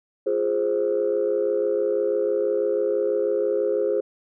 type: chord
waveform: sine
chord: F minor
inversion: none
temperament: equal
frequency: 349.2 / 415.3 / 523.3 Hz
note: F4 / Ab4 / C5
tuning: 0 / 0 / 0 cents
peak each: -27 / -22 / -23 dBFS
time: 0.26-4.01 s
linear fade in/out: 10 ms
effects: tanh soft clip ceiling -13 dBFS